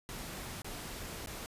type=noise with dropouts; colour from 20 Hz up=pink; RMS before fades=-43 dBFS; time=0.09-1.46 s; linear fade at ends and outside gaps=0 ms; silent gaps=0.619-0.645 / 1.26-1.272 s; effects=resampled to 32000 Hz